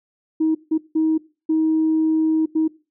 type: tone bursts at uneven times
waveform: sine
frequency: 316.9 Hz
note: D#4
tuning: 32 cents sharp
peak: -14 dBFS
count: 5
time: 0.4-0.55 / 0.71-0.78 / 0.95-1.18 / 1.49-2.46 / 2.55-2.68 s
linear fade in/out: 10 ms
effects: noise-tail reverb RT60 0.3 s tail -19 dB re dry + tanh soft clip ceiling -11 dBFS